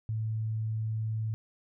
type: tone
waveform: sine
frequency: 110.1 Hz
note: A2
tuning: 2 cents sharp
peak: -29 dBFS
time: 0.09-1.34 s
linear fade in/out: 0 ms
effects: none